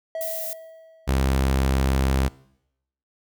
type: tone with exponential decay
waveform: triangle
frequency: 648 Hz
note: E5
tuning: 30 cents flat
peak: -24 dBFS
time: 0.15-1.49 s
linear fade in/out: 2 ms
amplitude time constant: 290 ms
type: noise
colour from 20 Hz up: violet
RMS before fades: -31 dBFS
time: 0.21-0.53 s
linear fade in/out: 0 ms
type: tone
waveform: sawtooth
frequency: 66.6 Hz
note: C2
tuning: 31 cents sharp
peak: -15 dBFS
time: 1.07-2.29 s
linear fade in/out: 20 ms
effects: noise-tail reverb RT60 0.8 s tail -22 dB re dry